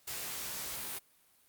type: noise with comb filter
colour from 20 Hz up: white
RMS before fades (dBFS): -40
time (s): 0.07-0.99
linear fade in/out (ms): 10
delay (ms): 15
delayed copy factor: +0.6
effects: white hiss -67 dBFS RMS until 1.48 s + Opus 48 kbps